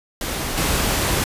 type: noise with level steps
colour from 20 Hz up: pink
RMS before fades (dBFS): -25 / -20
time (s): 0.21-1.24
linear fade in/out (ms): 2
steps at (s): 0.57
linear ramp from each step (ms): 10
effects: resampled to 32000 Hz